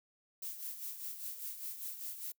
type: noise with tremolo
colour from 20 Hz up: violet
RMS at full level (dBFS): -41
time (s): 0.42-2.32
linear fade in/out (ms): 5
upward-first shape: sine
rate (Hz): 5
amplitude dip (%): 60
effects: noise-tail reverb RT60 0.1 s tail -25 dB re dry